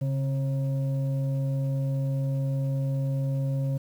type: tone with frequency modulation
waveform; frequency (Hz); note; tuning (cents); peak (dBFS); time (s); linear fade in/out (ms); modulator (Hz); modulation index
sine; 137.5; C#3; -14; -24; 0.01-3.78; 10; 404; 0.41
effects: 9-bit